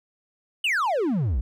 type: exponential sweep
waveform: triangle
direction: down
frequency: 3072 to 51.1 Hz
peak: -19 dBFS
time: 0.64-1.41 s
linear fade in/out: 5 ms
effects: none